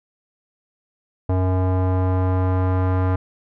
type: tone with low-pass filter sweep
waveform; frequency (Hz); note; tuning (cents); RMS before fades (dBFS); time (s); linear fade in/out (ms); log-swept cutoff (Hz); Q
square; 92.6; F#2; +2; -19; 1.29-3.16; 5; 800 to 1200; 1.5
effects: none